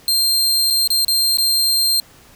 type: tone with dropouts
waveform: sawtooth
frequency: 4177 Hz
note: C8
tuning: 4 cents flat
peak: -11 dBFS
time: 0.08-2 s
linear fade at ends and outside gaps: 1 ms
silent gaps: 0.702-0.706 / 0.875-0.903 / 1.048-1.081 / 1.372-1.384 s
effects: pink hiss -47 dBFS RMS until 2.35 s